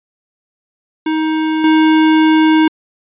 square tone with level steps, 314.5 Hz, D#4, 19 cents sharp, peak -14 / -8 dBFS, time 1.06-2.68 s, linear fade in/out 5 ms, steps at 1.64 s, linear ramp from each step 2 ms, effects resampled to 8000 Hz

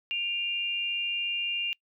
sine tone pair together, 2417 / 2794 Hz, D7 / F7, +49 / 0 cents, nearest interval minor third, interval 251 cents, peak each -35 / -28 dBFS, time 0.11-1.73 s, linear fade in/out 0 ms, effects noise-tail reverb RT60 0.1 s tail -26 dB re dry

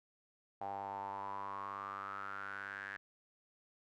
sawtooth tone with band-pass filter sweep, 98.9 Hz, G2, 16 cents sharp, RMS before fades -44 dBFS, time 0.61-2.97 s, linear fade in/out 0 ms, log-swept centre 780 to 1700 Hz, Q 8.4, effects none

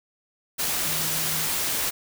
sine tone in noise, 157.5 Hz, D#3, 21 cents sharp, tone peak -37 dBFS, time 0.85-1.47 s, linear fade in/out 20 ms, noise white, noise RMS -26 dBFS, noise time 0.58-1.91 s, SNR -14 dB, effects none

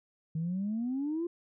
sine exponential sweep, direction up, 155.56 to 351 Hz, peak -29 dBFS, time 0.35-1.27 s, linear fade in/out 5 ms, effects tanh soft clip ceiling -26 dBFS

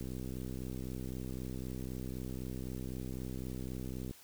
click train, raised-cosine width 3 ms, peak -29 dBFS, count 263, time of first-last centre 0.01-4.11 s, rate 63.9 Hz, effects white hiss -58 dBFS RMS until 4.23 s

